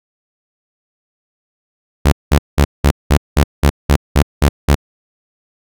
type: tone bursts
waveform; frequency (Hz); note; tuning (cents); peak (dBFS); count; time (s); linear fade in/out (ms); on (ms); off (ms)
sawtooth; 71.7; D2; -41; -3; 11; 2.05-4.753; 10; 73; 190
effects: none